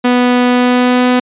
sawtooth tone with pitch glide, 246.9 to 249.6 Hz, B3 to B3, 0 to +19 cents, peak -4 dBFS, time 0.04-1.2 s, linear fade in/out 10 ms, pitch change +19 cents, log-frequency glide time 0.48-1.08 s, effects resampled to 8000 Hz

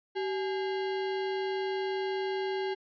sine tone with sample-and-hold, 383.6 Hz, G4, 37 cents flat, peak -29 dBFS, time 0.15-2.75 s, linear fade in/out 20 ms, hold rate 1225 Hz, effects resampled to 11025 Hz

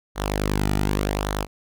sawtooth tone with flanger, 50.5 Hz, G#1, 48 cents flat, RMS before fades -24 dBFS, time 0.15-1.47 s, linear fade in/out 50 ms, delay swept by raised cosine 0.39 to 1.89 ms, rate 0.86 Hz, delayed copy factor -0.6, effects none

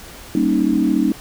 sine chord, Eb dominant seventh, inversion first, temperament equal, 196 / 233.1 / 277.2 / 311.1 Hz, G3 / Bb3 / Db4 / Eb4, 0 / 0 / 0 / 0 cents, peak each -21 / -20 / -19 / -18 dBFS, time 0.35-1.12 s, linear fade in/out 2 ms, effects pink hiss -38 dBFS RMS until 1.2 s

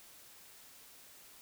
silence, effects white hiss -57 dBFS RMS until 1.41 s

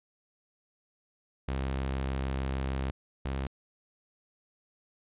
sawtooth tone pair in turn, 66.6 / 66.97 Hz, C2 / C2, +31 / +41 cents, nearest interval unison, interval 10 cents, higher second, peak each -26 / -27 dBFS, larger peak first, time 1.48-2.91 / 3.25-3.47 s, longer first, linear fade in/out 5 ms, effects resampled to 8000 Hz

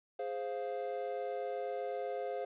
triangle chord, F minor, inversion first, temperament equal, 415.3 / 523.3 / 698.5 Hz, Ab4 / C5 / F5, 0 / 0 / 0 cents, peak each -39 / -37 / -39 dBFS, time 0.19-2.45 s, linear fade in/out 5 ms, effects resampled to 8000 Hz + 11-bit

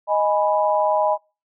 sine chord, G# minor, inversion second, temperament equal, 622.3 / 830.6 / 987.8 Hz, D#5 / G#5 / B5, 0 / 0 / 0 cents, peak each -19 / -21 / -22 dBFS, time 0.07-1.18 s, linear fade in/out 50 ms, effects noise-tail reverb RT60 0.3 s tail -25 dB re dry

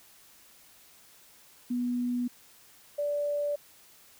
sine tone pair in turn, 244.8 / 582.2 Hz, B3 / D5, -15 / -15 cents, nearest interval octave + minor third, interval 1500 cents, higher second, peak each -27 dBFS, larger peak neither, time 1.7-2.28 / 2.98-3.56 s, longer neither, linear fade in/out 10 ms, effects white hiss -57 dBFS RMS until 4.19 s

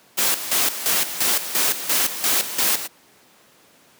white noise with tremolo, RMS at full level -19 dBFS, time 0.17-2.88 s, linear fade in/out 20 ms, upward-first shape square, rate 2.9 Hz, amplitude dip 70%, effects pink hiss -53 dBFS RMS until 3.99 s + high-pass 200 Hz 12 dB/octave

